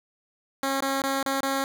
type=tone with dropouts; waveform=10% pulse; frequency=271.6 Hz; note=C#4; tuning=35 cents flat; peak=-16 dBFS; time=0.63-1.64 s; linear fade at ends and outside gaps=1 ms; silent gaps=0.806-0.823 / 1.02-1.038 / 1.228-1.26 / 1.407-1.431 s; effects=none